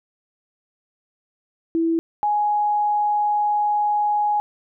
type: tone pair in turn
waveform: sine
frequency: 329.6 / 833.9 Hz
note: E4 / G#5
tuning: 0 / +7 cents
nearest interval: octave + major third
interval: 1607 cents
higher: second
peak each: -17 / -17 dBFS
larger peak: neither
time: 1.75-1.99 / 2.23-4.4 s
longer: second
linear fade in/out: 0 ms
effects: none